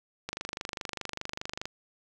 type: click train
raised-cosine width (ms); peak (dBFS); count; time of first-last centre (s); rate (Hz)
0.2; -17; 35; 0.29-1.655; 24.9
effects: 9-bit